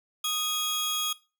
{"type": "tone pair together", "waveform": "sawtooth", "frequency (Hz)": [1244.5, 3310], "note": ["D#6", "G#7"], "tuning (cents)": [0, -6], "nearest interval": "octave + perfect fourth", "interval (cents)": 1694, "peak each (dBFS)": [-30, -24], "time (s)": [0.24, 1.13], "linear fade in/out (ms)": 5, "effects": ["noise-tail reverb RT60 0.3 s tail -20 dB re dry"]}